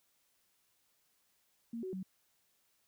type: tone with pitch steps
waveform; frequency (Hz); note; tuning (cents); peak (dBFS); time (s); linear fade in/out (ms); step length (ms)
sine; 231.7 / 374.5 / 188.4; A#3 / F#4 / F#3; -10 / +21 / +32; -38; 1.73-2.03; 5; 100
effects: white hiss -75 dBFS RMS until 2.87 s